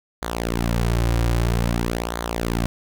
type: tone with flanger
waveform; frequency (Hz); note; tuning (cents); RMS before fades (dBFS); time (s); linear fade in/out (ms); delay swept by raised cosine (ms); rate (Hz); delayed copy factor
sawtooth; 58.1; A#1; -5; -22; 0.22-2.66; 0; 0.37 to 4.67; 0.51; -0.75
effects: none